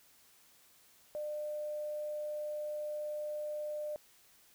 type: tone with quantisation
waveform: sine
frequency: 600 Hz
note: D5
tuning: 37 cents sharp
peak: -36 dBFS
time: 1.15-3.96 s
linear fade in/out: 0 ms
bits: 10
effects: white hiss -64 dBFS RMS until 4.54 s